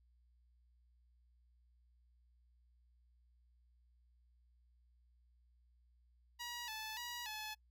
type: tone with pitch steps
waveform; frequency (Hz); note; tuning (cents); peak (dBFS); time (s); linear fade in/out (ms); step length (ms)
10% pulse; 960 / 871 / 963 / 859; B5 / A5 / B5 / A5; -49 / -18 / -44 / -42; -35; 6.39-7.55; 20; 290
effects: noise-tail reverb RT60 0.1 s tail -26 dB re dry + added 60 Hz sine -68 dBFS peak until 7.7 s